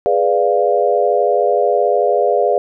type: chord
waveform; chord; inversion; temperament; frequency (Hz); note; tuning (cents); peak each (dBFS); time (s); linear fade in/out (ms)
sine; G# diminished seventh; none; equal; 415.3 / 493.9 / 587.3 / 698.5; G#4 / B4 / D5 / F5; 0 / 0 / 0 / 0; -17; 0.06-2.58; 0
effects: none